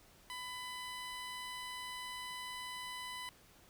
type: tone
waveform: 15% pulse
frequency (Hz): 1000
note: B5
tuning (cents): +21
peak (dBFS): -36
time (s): 0.3-3.29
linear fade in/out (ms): 0
effects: pink hiss -63 dBFS RMS until 3.69 s